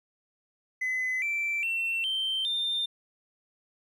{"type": "tone with pitch steps", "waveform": "triangle", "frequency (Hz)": [2024, 2338, 2702, 3121, 3606], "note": ["B6", "D7", "E7", "G7", "A7"], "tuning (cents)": [42, -8, 42, -8, 42], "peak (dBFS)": -24, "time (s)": [0.81, 2.86], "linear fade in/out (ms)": 10, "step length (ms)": 410, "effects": ["tanh soft clip ceiling -23 dBFS"]}